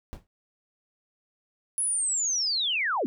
brown noise with exponential decay, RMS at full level -35 dBFS, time 0.13-0.27 s, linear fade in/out 0 ms, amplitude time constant 29 ms
sine linear sweep, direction down, 10548 to 200 Hz, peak -24 dBFS, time 1.78-3.06 s, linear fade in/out 0 ms
effects none

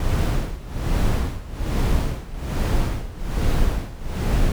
brown noise with tremolo, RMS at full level -18 dBFS, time 0-4.52 s, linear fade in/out 2 ms, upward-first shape sine, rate 1.2 Hz, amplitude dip 85%, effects none

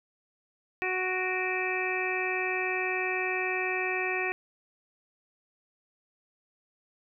harmonic tone with a mistuned harmonic, 370 Hz, F#4, in tune, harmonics 1 / 2 / 3 / 4 / 5 / 6 / 7, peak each -33 / -36 / -40 / -42 / -33 / -34 / -35 dBFS, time 0.82-4.32 s, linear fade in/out 0 ms, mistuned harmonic 6, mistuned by +94 cents, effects none

